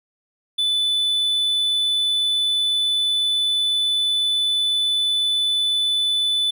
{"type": "tone", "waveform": "triangle", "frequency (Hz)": 3494, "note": "A7", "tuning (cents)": -13, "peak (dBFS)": -16, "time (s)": [0.58, 6.51], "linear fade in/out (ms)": 10, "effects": []}